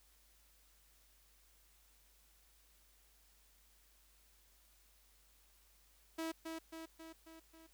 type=tone with echo; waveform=sawtooth; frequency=324.5 Hz; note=E4; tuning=27 cents flat; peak=-35 dBFS; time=6.18-6.32 s; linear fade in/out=10 ms; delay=270 ms; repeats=5; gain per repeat=-4 dB; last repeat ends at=7.67 s; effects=added 50 Hz sine -70 dBFS peak until 7.73 s + white hiss -70 dBFS RMS until 7.73 s